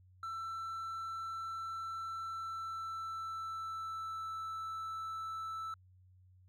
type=tone with pitch glide; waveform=triangle; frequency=1336 to 1318.4 Hz; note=E6 to E6; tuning=+23 to 0 cents; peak=-37 dBFS; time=0.23-5.74 s; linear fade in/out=2 ms; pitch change=-23 cents; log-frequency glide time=2.26-4.34 s; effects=added 92 Hz sine -60 dBFS peak until 6.48 s